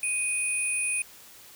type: tone pair together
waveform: sine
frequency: 2489 / 9427 Hz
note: D#7 / D9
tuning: 0 / +5 cents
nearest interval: octave + major seventh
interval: 2305 cents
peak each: -28 dBFS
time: 0.03-1.02 s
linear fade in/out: 2 ms
effects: white hiss -50 dBFS RMS until 1.55 s

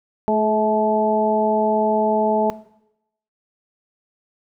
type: harmonic tone with a mistuned harmonic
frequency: 216.2 Hz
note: A3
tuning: 30 cents flat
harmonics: 1 / 2 / 3 / 4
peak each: -21 / -21 / -21 / -21 dBFS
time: 0.28-2.5 s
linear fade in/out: 0 ms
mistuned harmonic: 2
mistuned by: -24 cents
effects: noise-tail reverb RT60 0.8 s tail -18 dB re dry

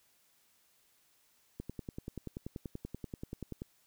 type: click train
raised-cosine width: 3 ms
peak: -27 dBFS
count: 22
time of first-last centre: 1.6-3.619 s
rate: 10.4 Hz
effects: white hiss -70 dBFS RMS until 3.86 s

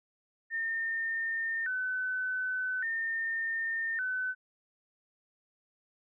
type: tone with vibrato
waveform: sine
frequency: 1657 Hz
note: G#6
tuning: 4 cents flat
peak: -30 dBFS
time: 0.5-4.35 s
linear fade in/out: 50 ms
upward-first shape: square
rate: 0.43 Hz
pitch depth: 160 cents each way
effects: none

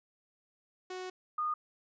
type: tone pair in turn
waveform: sawtooth / sine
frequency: 368.9 / 1226.6 Hz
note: F#4 / D#6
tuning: -5 / -25 cents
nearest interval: octave + major sixth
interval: 2080 cents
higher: second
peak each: -35 / -30 dBFS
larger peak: second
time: 0.9-1.1 / 1.38-1.54 s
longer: first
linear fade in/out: 5 ms
effects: resampled to 16000 Hz

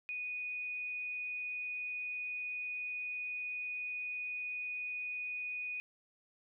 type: tone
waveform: sine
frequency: 2477 Hz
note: D#7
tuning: 8 cents flat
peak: -37 dBFS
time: 0.09-5.8 s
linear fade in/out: 0 ms
effects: none

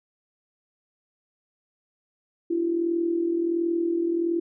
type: tone with amplitude modulation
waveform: sine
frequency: 338.3 Hz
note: E4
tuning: 45 cents sharp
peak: -19 dBFS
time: 2.5-4.4 s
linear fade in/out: 10 ms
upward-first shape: sine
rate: 41.4 Hz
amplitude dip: 60%
effects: none

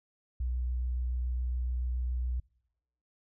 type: tone with vibrato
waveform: sine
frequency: 61.74 Hz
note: B1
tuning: in tune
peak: -29 dBFS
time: 0.4-2.4 s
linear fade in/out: 5 ms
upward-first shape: sine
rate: 7.1 Hz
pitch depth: 11 cents each way
effects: noise-tail reverb RT60 0.9 s tail -26 dB re dry

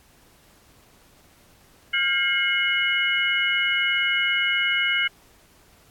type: tone cluster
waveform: sine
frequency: 1404 / 1605 / 2154 / 2937 Hz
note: F6 / G6 / C7 / F#7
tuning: +9 / +40 / +50 / -13 cents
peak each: -29 / -28 / -22 / -25 dBFS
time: 1.93-5.08 s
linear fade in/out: 10 ms
effects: pink hiss -56 dBFS RMS until 5.9 s + AAC 64 kbps

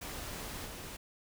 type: noise with level steps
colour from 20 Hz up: pink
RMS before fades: -42 / -45 dBFS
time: 0.01-0.97 s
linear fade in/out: 10 ms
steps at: 0.65 s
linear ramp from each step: 20 ms
effects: none

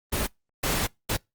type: noise bursts at uneven times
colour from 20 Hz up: pink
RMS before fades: -26 dBFS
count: 3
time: 0.12-0.27 / 0.63-0.87 / 1.09-1.17 s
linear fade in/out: 10 ms
effects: noise-tail reverb RT60 0.2 s tail -26 dB re dry + Opus 24 kbps

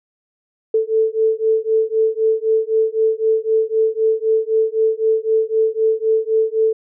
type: beating tone pair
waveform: sine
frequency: 440 / 443.9 Hz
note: A4 / A4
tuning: 0 / +15 cents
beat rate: 3.9 Hz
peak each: -17 / -17 dBFS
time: 0.74-6.73 s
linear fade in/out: 5 ms
effects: none

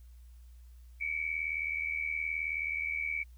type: tone pair together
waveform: sine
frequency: 2232 / 2311 Hz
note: C#7 / D7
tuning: +11 / -28 cents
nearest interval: minor second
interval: 61 cents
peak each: -35 / -34 dBFS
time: 1-3.24 s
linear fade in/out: 20 ms
effects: added 60 Hz sine -50 dBFS peak until 3.37 s + white hiss -71 dBFS RMS until 3.37 s

